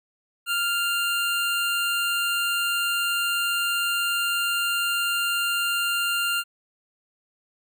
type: tone pair together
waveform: square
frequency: 1396.9 / 2788 Hz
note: F6 / F7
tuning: 0 / -4 cents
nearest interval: octave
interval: 1196 cents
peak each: -26 dBFS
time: 0.46-6.44 s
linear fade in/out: 50 ms
effects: none